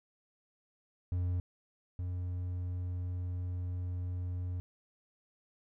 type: tone pair in turn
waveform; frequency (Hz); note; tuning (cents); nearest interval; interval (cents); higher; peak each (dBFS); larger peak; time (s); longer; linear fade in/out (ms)
triangle; 89.3 / 89.7; F2 / F2; +39 / +47; unison; 8; second; -28 / -32; first; 1.12-1.4 / 1.99-4.6; second; 0
effects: none